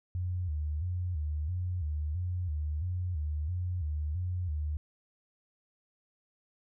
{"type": "tone with vibrato", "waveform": "sine", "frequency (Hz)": 82.41, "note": "E2", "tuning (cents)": 0, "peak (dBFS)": -30, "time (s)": [0.15, 4.77], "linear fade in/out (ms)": 0, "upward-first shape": "square", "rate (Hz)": 1.5, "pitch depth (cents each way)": 150, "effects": []}